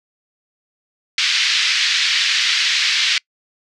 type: band-pass noise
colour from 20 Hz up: white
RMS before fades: -17 dBFS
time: 1.18-3.18 s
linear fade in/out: 2 ms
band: 1800 to 4800 Hz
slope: 24 dB/octave
effects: noise-tail reverb RT60 0.1 s tail -26 dB re dry + low-pass 8000 Hz 12 dB/octave